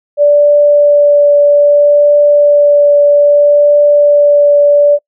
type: tone with vibrato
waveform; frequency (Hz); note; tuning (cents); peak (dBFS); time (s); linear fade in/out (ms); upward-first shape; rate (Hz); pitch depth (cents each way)
sine; 582; D5; -16; -3; 0.17-4.99; 50; triangle; 0.62; 9
effects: noise-tail reverb RT60 0.1 s tail -25 dB re dry

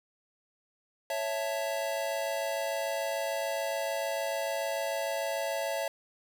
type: chord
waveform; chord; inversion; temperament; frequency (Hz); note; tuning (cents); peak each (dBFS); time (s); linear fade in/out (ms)
square; A major; first; equal with one note detuned; 554.4 / 661.2 / 880; C#5 / E5 / A5; 0 / +5 / 0; -35 / -34 / -39; 1.1-5.88; 2
effects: none

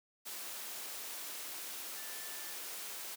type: tone in noise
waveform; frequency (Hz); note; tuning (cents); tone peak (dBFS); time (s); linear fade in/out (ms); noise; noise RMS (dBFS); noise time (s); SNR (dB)
sine; 1760; A6; 0; -54; 1.96-2.54; 20; white; -44; 0.25-3.16; -13
effects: high-pass 300 Hz 12 dB/octave

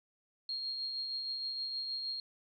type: tone with tremolo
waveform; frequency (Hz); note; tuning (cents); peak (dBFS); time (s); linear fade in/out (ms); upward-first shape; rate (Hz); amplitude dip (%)
sine; 4245; C8; +24; -34; 0.49-2.2; 2; triangle; 6.4; 35
effects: none

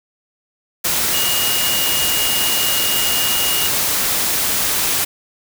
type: tone in noise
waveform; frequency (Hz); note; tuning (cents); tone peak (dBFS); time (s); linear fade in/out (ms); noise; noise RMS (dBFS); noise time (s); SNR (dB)
sine; 2863; F7; +42; -21; 1.13-3.68; 10; white; -18; 0.84-5.05; -6
effects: none

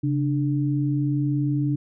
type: tone pair together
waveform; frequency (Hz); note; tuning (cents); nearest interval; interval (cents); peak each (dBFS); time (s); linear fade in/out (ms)
sine; 137.2 / 295.6; C#3 / D4; -17 / +11; octave + minor second; 1328; -22 / -24; 0.03-1.76; 10
effects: none

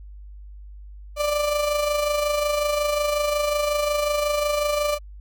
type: tone with amplitude modulation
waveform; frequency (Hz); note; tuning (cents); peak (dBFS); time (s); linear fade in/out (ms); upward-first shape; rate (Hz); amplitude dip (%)
35% pulse; 590; D5; +8; -17; 1.16-4.99; 50; sine; 25.5; 45
effects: added 50 Hz sine -38 dBFS peak until 5.2 s

